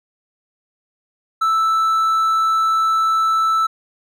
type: tone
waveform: triangle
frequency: 1318.5 Hz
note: E6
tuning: in tune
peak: -12 dBFS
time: 1.41-3.67 s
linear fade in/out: 10 ms
effects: none